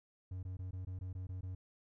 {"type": "tone bursts", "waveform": "triangle", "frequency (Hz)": 92.5, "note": "F#2", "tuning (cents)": 0, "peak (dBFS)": -38, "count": 9, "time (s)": [0.31, 1.55], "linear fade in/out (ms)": 5, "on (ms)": 120, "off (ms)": 20, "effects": []}